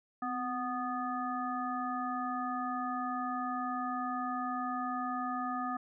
harmonic tone with a mistuned harmonic, 246.9 Hz, B3, in tune, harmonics 1 / 3 / 5 / 7, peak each -38 / -38 / -36 / -47 dBFS, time 0.22-5.77 s, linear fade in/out 5 ms, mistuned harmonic 1, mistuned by +51 cents, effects none

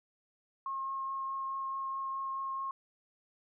sine tone with vibrato, 1077 Hz, C6, 50 cents sharp, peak -34 dBFS, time 0.66-2.71 s, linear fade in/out 2 ms, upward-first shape triangle, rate 4.7 Hz, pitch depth 10 cents each way, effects none

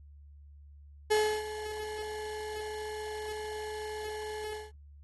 35% pulse tone with ADSR envelope, 427.3 Hz, G#4, 49 cents sharp, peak -21 dBFS, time 1.1-4.72 s, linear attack 17 ms, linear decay 310 ms, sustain -14 dB, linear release 190 ms, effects added 72 Hz sine -50 dBFS peak until 5.03 s + AAC 32 kbps

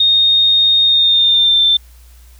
sine tone with pitch glide, 3698 to 3558 Hz, A#7 to A7, -15 to +19 cents, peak -8 dBFS, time 0-1.77 s, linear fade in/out 5 ms, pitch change -66 cents, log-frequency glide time 0.84-1.65 s, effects added 60 Hz sine -39 dBFS peak until 2.39 s + white hiss -50 dBFS RMS until 2.39 s

